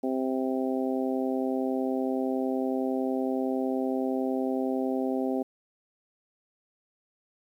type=harmonic tone; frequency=130.81 Hz; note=C3; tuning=in tune; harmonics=2 / 3 / 4 / 5 / 6; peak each=-28 / -32 / -34 / -36 / -38 dBFS; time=0.03-5.43 s; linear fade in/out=10 ms; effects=10-bit